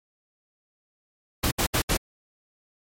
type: noise bursts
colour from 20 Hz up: pink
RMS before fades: -23 dBFS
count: 4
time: 1.43-1.973 s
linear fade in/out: 10 ms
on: 84 ms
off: 69 ms
effects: MP3 64 kbps